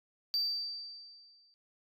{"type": "tone with exponential decay", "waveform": "sine", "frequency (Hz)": 4653, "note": "D8", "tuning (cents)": -17, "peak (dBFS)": -25, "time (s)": [0.34, 1.54], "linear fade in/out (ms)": 0, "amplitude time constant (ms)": 260, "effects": ["tanh soft clip ceiling -27 dBFS"]}